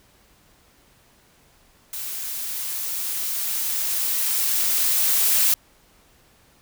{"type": "noise with level ramp", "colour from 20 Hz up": "blue", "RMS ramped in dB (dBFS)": [-31, -18], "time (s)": [1.93, 5.54], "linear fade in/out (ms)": 2, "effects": ["pink hiss -57 dBFS RMS until 6.61 s"]}